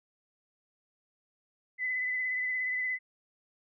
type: tone with vibrato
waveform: sine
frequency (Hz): 2013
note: B6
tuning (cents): +33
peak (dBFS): -29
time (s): 1.78-2.99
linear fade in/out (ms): 50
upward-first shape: sine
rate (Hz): 17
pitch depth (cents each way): 23
effects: none